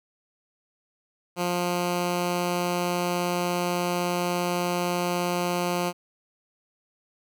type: tone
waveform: 10% pulse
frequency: 176.5 Hz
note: F3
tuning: 19 cents sharp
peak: -16 dBFS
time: 1.36-5.93 s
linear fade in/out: 50 ms
effects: none